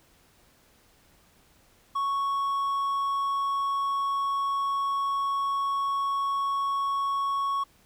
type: tone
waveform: triangle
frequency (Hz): 1108.7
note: C#6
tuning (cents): 0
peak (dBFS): -23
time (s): 1.95-7.64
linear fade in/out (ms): 10
effects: pink hiss -61 dBFS RMS until 7.85 s